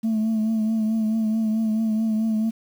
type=tone with vibrato; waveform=sine; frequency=220 Hz; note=A3; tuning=in tune; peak=-17 dBFS; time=0.03-2.51 s; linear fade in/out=20 ms; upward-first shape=triangle; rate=4.6 Hz; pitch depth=44 cents each way; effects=tanh soft clip ceiling -18 dBFS + 8-bit